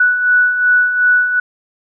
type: beating tone pair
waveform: sine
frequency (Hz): 1476 / 1478.7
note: F#6 / F#6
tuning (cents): -5 / -1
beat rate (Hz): 2.7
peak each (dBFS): -18 / -10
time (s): 0-1.4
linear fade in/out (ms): 5
effects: none